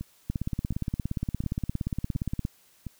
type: two click trains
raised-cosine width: 5 ms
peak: -22 / -16 dBFS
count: 5 / 38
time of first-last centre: 0.01-2.867 / 0.3-2.451 s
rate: 1.4 / 17.2 Hz
effects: white hiss -61 dBFS RMS until 2.99 s